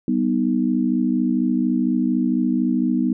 sine chord, G augmented, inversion none, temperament equal with one note detuned, 193.3 / 246.9 / 311.1 Hz, G3 / B3 / D#4, -24 / 0 / 0 cents, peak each -23 / -19 / -23 dBFS, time 0.08-3.13 s, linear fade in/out 2 ms, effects none

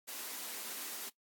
white high-pass noise, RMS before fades -43 dBFS, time 0.07-1.1 s, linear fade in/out 20 ms, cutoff 200 Hz, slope 96 dB/octave, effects noise-tail reverb RT60 0.1 s tail -18 dB re dry + AAC 64 kbps

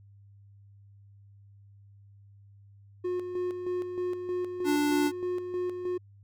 triangle tone with tremolo, 360 Hz, F#4, 47 cents flat, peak -26 dBFS, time 3.04-5.98 s, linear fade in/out 10 ms, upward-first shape square, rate 3.2 Hz, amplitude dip 50%
square tone, 293.6 Hz, D4, in tune, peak -25 dBFS, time 4.64-5.12 s, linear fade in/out 50 ms
effects added 100 Hz sine -52 dBFS peak until 6.23 s

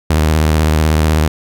sawtooth tone with vibrato, 77.78 Hz, D#2, in tune, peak -6 dBFS, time 0.1-1.28 s, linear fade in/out 5 ms, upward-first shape sine, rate 16 Hz, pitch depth 71 cents each way, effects none

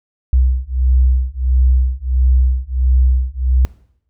sine beating tone pair, 62.9 / 64.4 Hz, B1 / C2, +32 / -27 cents, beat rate 1.5 Hz, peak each -14 dBFS, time 0.33-3.65 s, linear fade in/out 0 ms, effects noise-tail reverb RT60 0.7 s tail -20 dB re dry

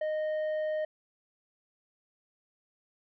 triangle tone with tanh clipping, 618 Hz, D#5, 12 cents flat, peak -30 dBFS, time 0.01-0.85 s, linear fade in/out 5 ms, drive 10 dB, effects none

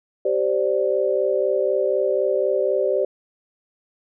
sine chord, G suspended fourth, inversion none, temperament equal with one note detuned, 388.4 / 523.3 / 587.3 Hz, G4 / C5 / D5, -16 / 0 / 0 cents, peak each -22 dBFS, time 0.25-3.05 s, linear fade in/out 5 ms, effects none

